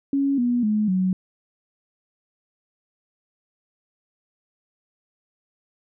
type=tone with pitch steps; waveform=sine; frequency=277.2 / 242.7 / 212.5 / 186.08 Hz; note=C#4 / B3 / G#3 / F#3; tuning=0 / -30 / +40 / +10 cents; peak=-18 dBFS; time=0.13-1.13 s; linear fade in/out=2 ms; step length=250 ms; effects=none